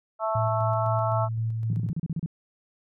harmonic tone, 220 Hz, A3, in tune, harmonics 3 / 4 / 5 / 6, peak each -27 / -30 / -32 / -31 dBFS, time 0.19-1.29 s, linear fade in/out 50 ms
sine tone with tremolo, 112.6 Hz, A2, 40 cents sharp, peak -24 dBFS, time 0.35-1.9 s, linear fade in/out 5 ms, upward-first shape square, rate 3.9 Hz, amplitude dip 25%
sine tone bursts, 162.9 Hz, E3, 20 cents flat, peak -25 dBFS, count 9, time 1.7-2.261 s, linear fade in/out 2 ms, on 33 ms, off 33 ms
effects none

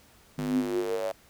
square tone with high-pass filter sweep, 50.6 Hz, G#1, 44 cents flat, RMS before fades -29 dBFS, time 0.38-1.12 s, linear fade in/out 5 ms, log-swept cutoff 190 to 620 Hz, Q 9.8, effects pink hiss -58 dBFS RMS until 1.29 s

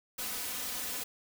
white noise with comb filter, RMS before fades -37 dBFS, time 0.18-1.04 s, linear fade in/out 10 ms, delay 4 ms, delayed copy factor +0.75, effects none

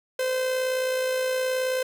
45% pulse tone with amplitude modulation, 515 Hz, C5, 28 cents flat, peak -22 dBFS, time 0.19-1.83 s, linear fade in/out 5 ms, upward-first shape sine, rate 59 Hz, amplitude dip 35%, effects none

